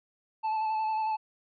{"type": "tone with vibrato", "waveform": "triangle", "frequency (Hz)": 873, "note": "A5", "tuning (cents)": -14, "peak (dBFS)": -25, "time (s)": [0.43, 1.17], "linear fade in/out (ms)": 20, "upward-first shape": "square", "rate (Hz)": 11, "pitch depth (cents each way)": 16, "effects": ["resampled to 11025 Hz"]}